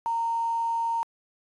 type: tone with quantisation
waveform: sine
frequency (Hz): 922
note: A#5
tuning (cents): -19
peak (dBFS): -24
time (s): 0.06-1.03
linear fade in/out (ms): 0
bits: 8
effects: resampled to 24000 Hz